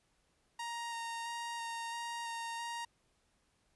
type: tone with vibrato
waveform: sawtooth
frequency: 931 Hz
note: A#5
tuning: 2 cents flat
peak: -35 dBFS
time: 0.59-2.85 s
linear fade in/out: 5 ms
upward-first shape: square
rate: 1.5 Hz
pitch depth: 10 cents each way
effects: pink hiss -75 dBFS RMS until 3.75 s + resampled to 24000 Hz